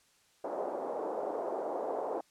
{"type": "band-pass noise", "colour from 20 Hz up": "pink", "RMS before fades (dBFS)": -36, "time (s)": [0.44, 2.21], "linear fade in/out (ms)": 5, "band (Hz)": [400, 800], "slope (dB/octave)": 24, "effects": ["white hiss -67 dBFS RMS until 2.3 s", "low-pass 9000 Hz 12 dB/octave"]}